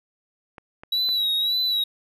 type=clicks; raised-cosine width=0.5 ms; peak=-25 dBFS; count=3; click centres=0.582 / 0.835 / 1.09 s
type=tone with vibrato; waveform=triangle; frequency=3885 Hz; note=B7; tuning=29 cents flat; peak=-19 dBFS; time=0.92-1.84 s; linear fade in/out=5 ms; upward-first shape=sine; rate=1.8 Hz; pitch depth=57 cents each way
effects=none